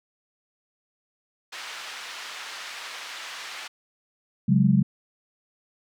pink band-pass noise, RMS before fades -38 dBFS, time 1.52-3.68 s, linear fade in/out 10 ms, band 1300 to 4900 Hz, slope 12 dB/octave
sine chord, C# suspended fourth, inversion none, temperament equal with one note detuned, 137.32 / 185 / 207.7 Hz, C#3 / F#3 / G#3, -16 / 0 / 0 cents, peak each -21 / -20 / -21 dBFS, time 4.48-4.83 s, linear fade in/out 10 ms
effects none

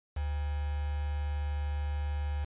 sine tone with quantisation, 73.42 Hz, D2, in tune, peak -30 dBFS, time 0.16-2.45 s, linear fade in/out 10 ms, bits 7, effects resampled to 8000 Hz

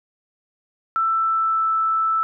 sine tone with pitch glide, 1330 to 1318.5 Hz, E6 to E6, +15 to 0 cents, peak -17 dBFS, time 0.96-2.23 s, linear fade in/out 0 ms, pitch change -15 cents, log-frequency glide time 1.07-1.71 s, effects none

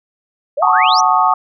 sine exponential sweep, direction up, 526 to 6272 Hz, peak -15 dBFS, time 0.57-1.01 s, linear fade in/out 10 ms
sine chord, D# half-diminished seventh, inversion first, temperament equal, 740 / 880 / 1108.7 / 1244.5 Hz, F#5 / A5 / C#6 / D#6, 0 / 0 / 0 / 0 cents, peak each -15 dBFS, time 0.62-1.34 s, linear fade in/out 5 ms
effects none

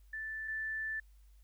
sine tone pair in turn, 1760 / 1760 Hz, A6 / A6, 0 / 0 cents, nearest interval unison, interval 0 cents, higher neither, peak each -38 / -35 dBFS, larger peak second, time 0.13-0.48 / 0.48-1 s, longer second, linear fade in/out 5 ms, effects added 50 Hz sine -57 dBFS peak until 1.43 s + white hiss -75 dBFS RMS until 1.43 s

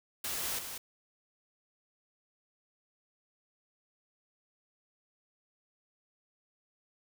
white noise with echo, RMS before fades -36 dBFS, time 0.24-0.59 s, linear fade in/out 5 ms, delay 190 ms, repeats 1, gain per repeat -6 dB, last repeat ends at 0.78 s, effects none

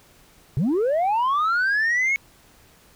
sine linear sweep, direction up, 116.54 to 2214 Hz, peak -16 dBFS, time 0.57-2.16 s, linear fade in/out 0 ms, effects tanh soft clip ceiling -17 dBFS + pink hiss -54 dBFS RMS until 2.95 s

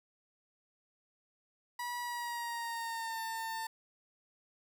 30% pulse tone with pitch glide, 970 to 899.8 Hz, B5 to A5, -31 to +39 cents, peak -34 dBFS, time 1.79-3.67 s, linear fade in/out 5 ms, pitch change -130 cents, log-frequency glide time 2-3.21 s, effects none

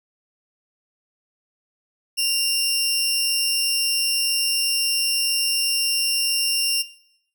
sawtooth tone pair together, 2787 / 5356 Hz, F7 / E8, -4 / +27 cents, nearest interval major seventh, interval 1131 cents, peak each -19 dBFS, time 2.17-6.83 s, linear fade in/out 20 ms, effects noise-tail reverb RT60 0.7 s tail -17 dB re dry

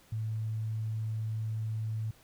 sine tone, 110 Hz, A2, in tune, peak -31 dBFS, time 0.12-2.11 s, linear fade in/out 5 ms, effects pink hiss -61 dBFS RMS until 2.23 s

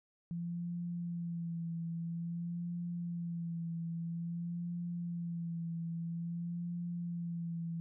sine tone with vibrato, 170 Hz, F3, 46 cents flat, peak -36 dBFS, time 0.31-7.8 s, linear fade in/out 0 ms, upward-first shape sine, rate 0.5 Hz, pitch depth 33 cents each way, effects none

